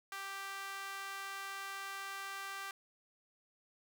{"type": "tone with high-pass filter", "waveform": "sawtooth", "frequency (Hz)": 392, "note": "G4", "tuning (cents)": 0, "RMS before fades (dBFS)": -44, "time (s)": [0.12, 2.71], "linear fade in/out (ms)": 2, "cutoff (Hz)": 1300, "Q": 1.8, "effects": []}